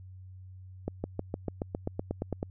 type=accelerating click train; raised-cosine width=2 ms; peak=-18 dBFS; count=13; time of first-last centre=0.88-2.429 s; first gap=160 ms; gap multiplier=0.96; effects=added 93 Hz sine -45 dBFS peak until 2.5 s